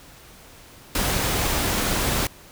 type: noise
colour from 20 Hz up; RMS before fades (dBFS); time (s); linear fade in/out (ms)
pink; -23; 0.95-2.27; 2
effects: pink hiss -47 dBFS RMS until 2.51 s